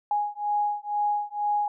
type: beating tone pair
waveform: sine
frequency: 828 / 830.1 Hz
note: G#5 / G#5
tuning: -5 / -1 cents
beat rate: 2.1 Hz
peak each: -27 dBFS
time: 0.11-1.68 s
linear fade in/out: 2 ms
effects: none